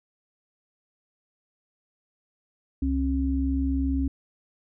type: tone pair together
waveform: sine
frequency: 67.48 / 270.4 Hz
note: C#2 / C#4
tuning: -46 / -43 cents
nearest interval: 2 octaves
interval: 2403 cents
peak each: -25 / -25 dBFS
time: 2.82-4.08 s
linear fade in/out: 5 ms
effects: none